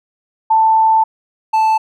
sine / triangle tone pair in turn, 885 / 878.4 Hz, A5 / A5, +10 / -3 cents, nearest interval unison, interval 13 cents, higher first, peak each -8 dBFS, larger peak neither, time 0.5-1.04 / 1.53-1.78 s, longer first, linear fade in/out 10 ms, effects none

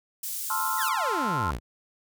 pink high-pass noise, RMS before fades -33 dBFS, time 0.23-0.89 s, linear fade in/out 5 ms, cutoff 9000 Hz, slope 12 dB/octave
sine chord, F major seventh, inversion first, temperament equal, 880 / 1046.5 / 1318.5 / 1396.9 Hz, A5 / C6 / E6 / F6, 0 / 0 / 0 / 0 cents, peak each -32 / -29 / -33 / -33 dBFS, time 0.5-1.51 s, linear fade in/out 2 ms
sawtooth exponential sweep, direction down, 2071 to 49 Hz, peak -25 dBFS, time 0.77-1.6 s, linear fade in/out 50 ms
effects none

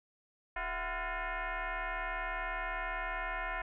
sine tone with frequency modulation, 389.4 Hz, G4, 12 cents flat, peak -34 dBFS, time 0.56-3.62 s, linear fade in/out 5 ms, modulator 352 Hz, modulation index 5.3, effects none

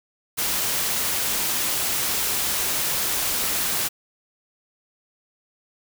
white noise, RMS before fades -24 dBFS, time 0.37-3.89 s, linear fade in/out 20 ms, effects none

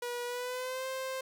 sawtooth tone with pitch glide, 484.1 to 524.9 Hz, B4 to C5, -35 to +5 cents, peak -31 dBFS, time 0.02-1.21 s, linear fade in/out 5 ms, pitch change +140 cents, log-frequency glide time 0.25-0.87 s, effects none

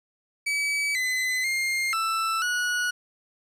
40% pulse tone with pitch steps, 2287 / 2024 / 2119 / 1326 / 1462 Hz, D7 / B6 / C7 / E6 / F#6, -47 / +42 / +21 / +10 / -21 cents, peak -23 dBFS, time 0.46-2.91 s, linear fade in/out 10 ms, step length 490 ms, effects low-pass 11000 Hz 12 dB/octave + 10-bit

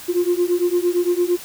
sine beating tone pair, 348 / 356.8 Hz, F4 / F4, -6 / +37 cents, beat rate 8.8 Hz, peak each -18 dBFS, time 0.08-1.37 s, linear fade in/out 20 ms, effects tanh soft clip ceiling -10 dBFS + white hiss -37 dBFS RMS until 1.44 s

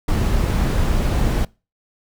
brown noise, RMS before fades -18 dBFS, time 0.08-1.45 s, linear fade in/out 5 ms, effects noise-tail reverb RT60 0.3 s tail -24 dB re dry

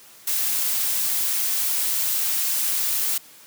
blue noise, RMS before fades -23 dBFS, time 0.27-3.18 s, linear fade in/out 5 ms, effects white hiss -48 dBFS RMS until 3.46 s + high-pass 100 Hz 12 dB/octave

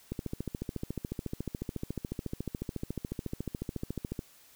click train, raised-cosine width 3 ms, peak -21 dBFS, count 58, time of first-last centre 0.12-4.191 s, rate 14 Hz, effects white hiss -59 dBFS RMS until 4.55 s

